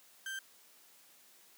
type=tone; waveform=35% pulse; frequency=1568 Hz; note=G6; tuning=in tune; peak=-37 dBFS; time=0.26-0.39 s; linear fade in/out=2 ms; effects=white hiss -62 dBFS RMS until 1.57 s + high-pass 200 Hz 12 dB/octave